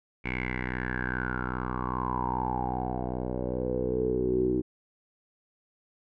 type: tone with low-pass filter sweep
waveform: 10% pulse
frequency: 62.5 Hz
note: B1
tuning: 21 cents sharp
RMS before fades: -30 dBFS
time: 0.24-4.62 s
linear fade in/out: 20 ms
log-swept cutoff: 2300 to 340 Hz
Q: 9.3
effects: none